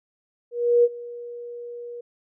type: tone with ADSR envelope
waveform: sine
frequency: 478.4 Hz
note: A#4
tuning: 45 cents sharp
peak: -12 dBFS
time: 0.51-2.01 s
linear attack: 330 ms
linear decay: 41 ms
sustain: -21 dB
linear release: 7 ms
effects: none